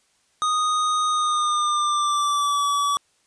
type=tone with pitch glide; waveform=square; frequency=1241 to 1144.6 Hz; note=D#6 to D6; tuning=-5 to -45 cents; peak=-20 dBFS; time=0.42-2.97 s; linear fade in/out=0 ms; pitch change=-140 cents; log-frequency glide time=1.09-2.65 s; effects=white hiss -64 dBFS RMS until 3.26 s + resampled to 22050 Hz